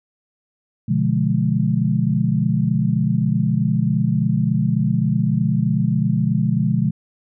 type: chord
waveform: sine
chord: B diminished seventh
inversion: none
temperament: equal with one note detuned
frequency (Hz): 123.47 / 146.83 / 174.61 / 210.6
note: B2 / D3 / F3 / Ab3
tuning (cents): 0 / 0 / 0 / +24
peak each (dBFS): -21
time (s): 0.88-6.91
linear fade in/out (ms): 10
effects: none